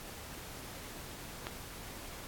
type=click; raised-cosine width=0.3 ms; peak=-22 dBFS; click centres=1.469 s; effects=pink hiss -47 dBFS RMS until 2.27 s + AAC 64 kbps